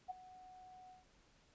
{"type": "tone with ADSR envelope", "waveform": "sine", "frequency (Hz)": 740, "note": "F#5", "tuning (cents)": 0, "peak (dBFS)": -38, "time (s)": [0.08, 1.05], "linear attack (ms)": 24, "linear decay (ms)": 15, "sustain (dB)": -17, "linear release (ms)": 150, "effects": ["pink hiss -70 dBFS RMS until 1.54 s", "resampled to 16000 Hz"]}